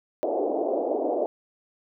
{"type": "band-pass noise", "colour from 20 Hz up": "white", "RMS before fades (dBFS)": -26, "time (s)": [0.23, 1.26], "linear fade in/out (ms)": 0, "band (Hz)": [290, 710], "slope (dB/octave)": 48, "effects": []}